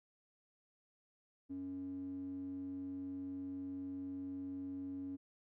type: tone with band-pass filter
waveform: square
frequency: 92.4 Hz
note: F#2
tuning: 2 cents flat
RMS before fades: -44 dBFS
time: 1.49-5.17 s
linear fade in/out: 20 ms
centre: 270 Hz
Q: 7.8
effects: none